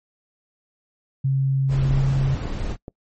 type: tone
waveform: sine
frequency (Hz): 135.1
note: C#3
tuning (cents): -44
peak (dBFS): -17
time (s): 1.24-2.35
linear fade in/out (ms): 10
type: noise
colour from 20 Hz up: brown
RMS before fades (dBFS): -26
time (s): 1.68-2.77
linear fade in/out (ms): 50
type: clicks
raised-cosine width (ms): 2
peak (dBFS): -20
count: 9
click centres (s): 1.728 / 1.909 / 1.94 / 1.975 / 2.213 / 2.275 / 2.456 / 2.647 / 2.881
effects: noise-tail reverb RT60 0.1 s tail -24 dB re dry + MP3 32 kbps